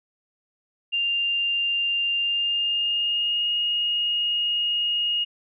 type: tone with pitch glide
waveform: sine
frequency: 2794 to 2864 Hz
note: F7 to F7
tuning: 0 to +43 cents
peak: -21 dBFS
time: 0.92-5.25 s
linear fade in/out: 20 ms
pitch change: +43 cents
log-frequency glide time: 2.18-3.52 s
effects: none